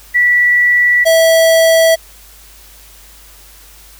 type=tone pair in turn; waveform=sine / square; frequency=1953 / 653.6 Hz; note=B6 / E5; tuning=-20 / -15 cents; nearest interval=octave + perfect fifth; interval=1895 cents; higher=first; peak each=-7 dBFS; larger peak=neither; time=0.14-1.05 / 1.05-1.96 s; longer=neither; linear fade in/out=20 ms; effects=added 50 Hz sine -42 dBFS peak until 3.99 s + white hiss -41 dBFS RMS until 3.99 s